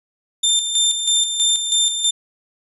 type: tone with tremolo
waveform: 25% pulse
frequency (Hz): 3588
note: A7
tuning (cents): +33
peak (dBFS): -10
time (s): 0.43-2.11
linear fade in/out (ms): 10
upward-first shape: square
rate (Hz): 3.1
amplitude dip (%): 55
effects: resampled to 32000 Hz